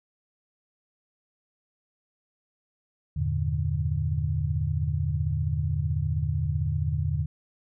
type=chord; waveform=sine; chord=E half-diminished seventh; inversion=none; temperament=equal; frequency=82.41 / 98 / 116.54 / 146.83 Hz; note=E2 / G2 / Bb2 / D3; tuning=0 / 0 / 0 / 0 cents; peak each=-28 / -32 / -32 / -28 dBFS; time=3.16-7.26 s; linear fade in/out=10 ms; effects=none